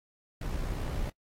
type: noise with amplitude modulation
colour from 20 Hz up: brown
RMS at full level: -31 dBFS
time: 0.41-1.1 s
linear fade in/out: 5 ms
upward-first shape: sine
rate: 62 Hz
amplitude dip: 45%
effects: noise-tail reverb RT60 0.1 s tail -24 dB re dry + AAC 48 kbps